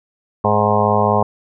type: harmonic tone with a mistuned harmonic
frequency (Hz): 104.6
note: G#2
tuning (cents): +13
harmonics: 1 / 2 / 4 / 5 / 6 / 7 / 8 / 9 / 10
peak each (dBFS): -21 / -21 / -21 / -21 / -21 / -21 / -21 / -21 / -21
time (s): 0.44-1.23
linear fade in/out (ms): 5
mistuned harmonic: 10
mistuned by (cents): +19
effects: none